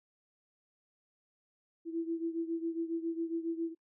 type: beating tone pair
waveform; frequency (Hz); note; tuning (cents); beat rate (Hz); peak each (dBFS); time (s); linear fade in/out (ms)
sine; 329.6 / 336.9; E4 / E4; 0 / +38; 7.3; -34 / -38; 1.85-3.75; 50
effects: noise-tail reverb RT60 0.1 s tail -24 dB re dry